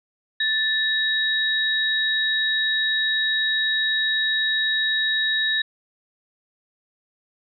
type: tone pair together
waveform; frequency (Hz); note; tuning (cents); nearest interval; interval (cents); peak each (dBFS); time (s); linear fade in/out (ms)
sine; 1760 / 3808; A6 / A#7; 0 / +36; octave + minor second; 1336; -22; 0.4-5.62; 5
effects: none